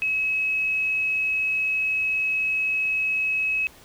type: tone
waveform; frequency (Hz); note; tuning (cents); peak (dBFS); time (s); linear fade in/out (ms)
sine; 2566; E7; -47; -21; 0.02-3.67; 0
effects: pink hiss -50 dBFS RMS until 3.84 s